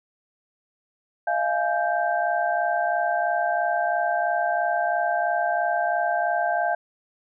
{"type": "tone cluster", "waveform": "sine", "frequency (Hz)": [630, 693, 839, 1567], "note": ["D#5", "F5", "G#5", "G6"], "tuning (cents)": [21, -14, 17, -1], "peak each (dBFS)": [-29, -23, -28, -28], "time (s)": [1.27, 6.75], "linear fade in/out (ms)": 5, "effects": []}